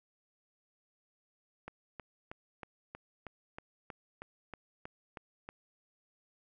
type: click train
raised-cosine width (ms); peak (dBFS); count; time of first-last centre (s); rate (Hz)
0.5; -28; 13; 1.68-5.49; 3.15
effects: none